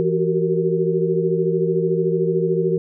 sine tone cluster, 167.5 / 370.5 / 384 / 462.3 Hz, E3 / F#4 / G4 / A#4, +28 / +2 / -36 / -14 cents, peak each -22 dBFS, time 0-2.78 s, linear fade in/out 0 ms, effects none

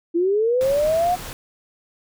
sine linear sweep, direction up, 329.6 to 731 Hz, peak -16 dBFS, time 0.14-1.16 s, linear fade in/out 20 ms
pink noise, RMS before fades -34 dBFS, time 0.61-1.33 s, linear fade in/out 0 ms
effects none

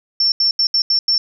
sine tone bursts at uneven times, 5410 Hz, E8, 44 cents sharp, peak -12 dBFS, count 6, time 0.2-0.32 / 0.4-0.51 / 0.59-0.67 / 0.74-0.82 / 0.9-0.99 / 1.08-1.18 s, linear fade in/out 2 ms, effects none

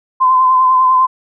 sine tone with vibrato, 1030 Hz, C6, 28 cents flat, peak -7 dBFS, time 0.2-1.07 s, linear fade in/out 20 ms, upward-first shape sine, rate 10 Hz, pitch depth 28 cents each way, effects none

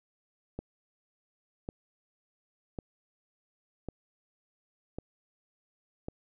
click train, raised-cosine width 2 ms, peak -23 dBFS, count 6, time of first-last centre 0.59-6.085 s, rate 0.91 Hz, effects none

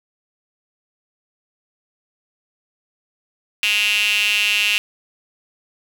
sawtooth tone with high-pass filter, 207.7 Hz, G#3, in tune, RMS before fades -18 dBFS, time 3.63-4.78 s, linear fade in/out 0 ms, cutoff 2700 Hz, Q 8, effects none

